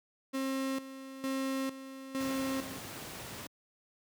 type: tone with tremolo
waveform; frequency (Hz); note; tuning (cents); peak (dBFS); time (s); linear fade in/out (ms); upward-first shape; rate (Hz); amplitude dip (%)
35% pulse; 267.3; C4; +37; -30; 0.33-2.8; 20; square; 1.1; 75
type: noise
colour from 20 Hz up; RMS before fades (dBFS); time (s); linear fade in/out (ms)
pink; -43; 2.2-3.47; 5
effects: high-pass 100 Hz 12 dB/octave